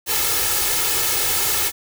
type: noise with comb filter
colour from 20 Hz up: white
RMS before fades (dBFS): -20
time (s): 0.06-1.72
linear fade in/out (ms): 50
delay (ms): 2.3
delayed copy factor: +0.7
effects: none